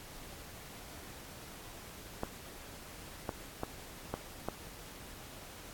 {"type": "clicks", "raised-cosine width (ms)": 1, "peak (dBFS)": -20, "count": 5, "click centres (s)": [2.234, 3.292, 3.634, 4.14, 4.486], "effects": ["pink hiss -50 dBFS RMS until 5.73 s", "AAC 64 kbps"]}